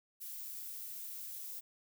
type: noise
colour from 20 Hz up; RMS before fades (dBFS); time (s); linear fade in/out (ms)
violet; -45; 0.2-1.61; 20
effects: none